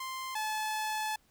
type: tone pair in turn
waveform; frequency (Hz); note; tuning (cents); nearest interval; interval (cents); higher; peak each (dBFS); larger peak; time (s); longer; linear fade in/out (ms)
sawtooth; 1046.5 / 862.6; C6 / A5; 0 / -35; minor third; 335; first; -33 / -28; second; 0-0.35 / 0.35-1.16; second; 5
effects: pink hiss -68 dBFS RMS until 1.3 s